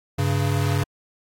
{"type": "tone pair together", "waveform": "square", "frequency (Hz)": [98, 138.69], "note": ["G2", "C#3"], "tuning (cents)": [0, 1], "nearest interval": "tritone", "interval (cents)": 601, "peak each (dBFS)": [-23, -23], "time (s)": [0.18, 0.84], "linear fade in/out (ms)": 10, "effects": ["AAC 48 kbps"]}